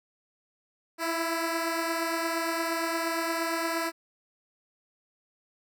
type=beating tone pair; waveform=10% pulse; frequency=329.6 / 338.2 Hz; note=E4 / E4; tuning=0 / +44 cents; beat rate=8.6 Hz; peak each=-20 / -27 dBFS; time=0.98-3.92 s; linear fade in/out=50 ms; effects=none